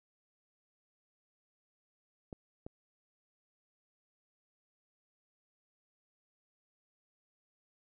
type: clicks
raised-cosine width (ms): 2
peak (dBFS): -30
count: 2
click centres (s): 2.328 / 2.665
effects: none